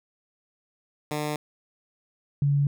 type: tone pair in turn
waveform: 10% pulse / sine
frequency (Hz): 150 / 142.27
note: D3 / C#3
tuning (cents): +37 / +45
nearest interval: minor second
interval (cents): 92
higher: first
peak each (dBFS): -19 / -19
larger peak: neither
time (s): 1.11-1.36 / 2.42-2.67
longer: neither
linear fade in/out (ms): 2
effects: none